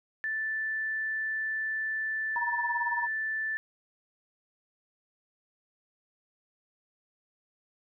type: tone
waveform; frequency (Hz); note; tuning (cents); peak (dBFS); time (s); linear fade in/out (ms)
sine; 1760; A6; 0; -29; 0.24-3.57; 0
type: tone with tremolo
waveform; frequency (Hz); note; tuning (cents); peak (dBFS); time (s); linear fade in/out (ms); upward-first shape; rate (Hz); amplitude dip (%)
sine; 950; A#5; +33; -27; 2.36-3.07; 0; sine; 18; 85
effects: none